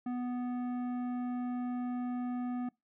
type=tone with tanh clipping; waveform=sine; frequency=246.9 Hz; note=B3; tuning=in tune; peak=-35 dBFS; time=0.06-2.69 s; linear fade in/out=5 ms; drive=12 dB; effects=noise-tail reverb RT60 0.2 s tail -24 dB re dry